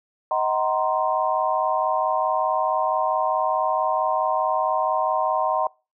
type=chord; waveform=sine; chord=C half-diminished seventh; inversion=first; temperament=just; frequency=627.9 / 753.5 / 941.9 / 1046.5 Hz; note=Eb5 / Gb5 / Bb5 / C6; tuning=+16 / +31 / +18 / 0 cents; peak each=-25 dBFS; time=0.31-5.67 s; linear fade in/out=2 ms; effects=noise-tail reverb RT60 0.3 s tail -25 dB re dry